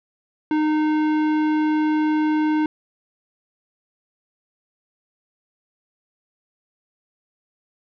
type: tone with tanh clipping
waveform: sine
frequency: 307.1 Hz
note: D#4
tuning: 23 cents flat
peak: -19 dBFS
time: 0.51-2.66 s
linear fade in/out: 2 ms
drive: 15 dB
effects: none